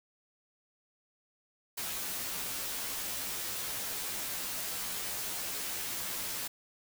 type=noise with comb filter; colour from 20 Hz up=white; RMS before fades=-37 dBFS; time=1.77-6.48 s; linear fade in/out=10 ms; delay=13 ms; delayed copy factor=-0.9; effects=none